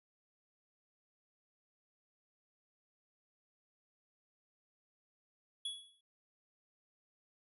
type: tone with exponential decay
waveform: square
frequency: 3372 Hz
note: G#7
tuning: 26 cents sharp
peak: -36 dBFS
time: 5.65-6.01 s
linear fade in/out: 5 ms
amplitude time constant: 77 ms
effects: resampled to 32000 Hz